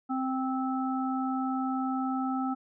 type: harmonic tone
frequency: 261.6 Hz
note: C4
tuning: in tune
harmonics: 1 / 3 / 5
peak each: -29 / -34 / -36 dBFS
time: 0.09-2.55 s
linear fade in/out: 20 ms
effects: none